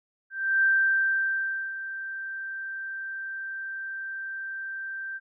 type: tone with ADSR envelope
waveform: sine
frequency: 1568 Hz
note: G6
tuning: in tune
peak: -18 dBFS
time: 0.3-5.2 s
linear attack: 330 ms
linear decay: 1100 ms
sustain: -14 dB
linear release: 38 ms
effects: none